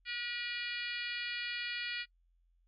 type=harmonic tone; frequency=481.7 Hz; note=B4; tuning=43 cents flat; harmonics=3 / 4 / 5 / 6 / 7 / 8 / 9 / 10; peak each=-45 / -42 / -41 / -44 / -47 / -53 / -46 / -52 dBFS; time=0.05-2.06 s; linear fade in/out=50 ms; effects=noise-tail reverb RT60 0.1 s tail -24 dB re dry + added 43 Hz sine -68 dBFS peak until 2.67 s